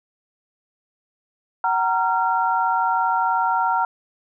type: tone cluster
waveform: sine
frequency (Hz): 754 / 931 / 1376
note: F#5 / A#5 / F6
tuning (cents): +32 / -2 / -26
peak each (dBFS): -23 / -20 / -23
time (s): 1.64-3.85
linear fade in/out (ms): 2
effects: none